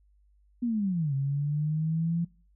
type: linear two-way sweep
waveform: sine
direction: down then up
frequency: 246.9 to 135 to 171.3 Hz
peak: -25 dBFS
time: 0.62-2.25 s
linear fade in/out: 10 ms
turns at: 1.14 s
effects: noise-tail reverb RT60 0.4 s tail -23 dB re dry + added 50 Hz sine -60 dBFS peak until 2.55 s